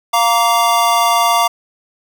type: chord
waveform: square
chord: Bb major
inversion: second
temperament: equal with one note detuned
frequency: 698.5 / 932.3 / 1157.1 Hz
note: F5 / Bb5 / D6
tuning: 0 / 0 / -26 cents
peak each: -16 dBFS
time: 0.13-1.48 s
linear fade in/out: 10 ms
effects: none